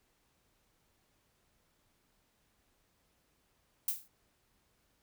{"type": "noise with exponential decay", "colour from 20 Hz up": "violet", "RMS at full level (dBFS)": -29, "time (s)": [3.88, 4.08], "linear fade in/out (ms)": 2, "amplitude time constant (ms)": 43, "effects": ["pink hiss -74 dBFS RMS until 5.02 s"]}